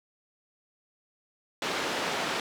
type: band-pass noise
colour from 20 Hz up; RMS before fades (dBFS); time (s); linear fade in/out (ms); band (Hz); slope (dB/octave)
pink; -31; 1.62-2.4; 2; 330 to 4600; 12
effects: none